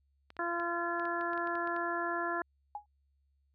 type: clicks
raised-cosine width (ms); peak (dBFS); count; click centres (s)
0.3; -34; 12; 0.304 / 0.367 / 0.599 / 0.997 / 1.054 / 1.211 / 1.333 / 1.377 / 1.473 / 1.554 / 1.674 / 1.764
type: harmonic tone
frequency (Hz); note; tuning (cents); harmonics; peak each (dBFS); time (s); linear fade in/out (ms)
342.9; F4; -32; 1 / 2 / 3 / 4 / 5; -38 / -38 / -38 / -38 / -38; 0.39-2.42; 2
type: tone with exponential decay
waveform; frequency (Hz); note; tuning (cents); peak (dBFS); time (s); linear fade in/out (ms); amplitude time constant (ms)
sine; 830.6; G#5; 0; -33; 2.75-2.86; 2; 23
effects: added 69 Hz sine -70 dBFS peak until 3.54 s